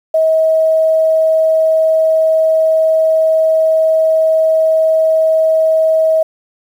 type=tone; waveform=sine; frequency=639 Hz; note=D#5; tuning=46 cents sharp; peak=-8 dBFS; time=0.14-6.23 s; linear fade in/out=5 ms; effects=7-bit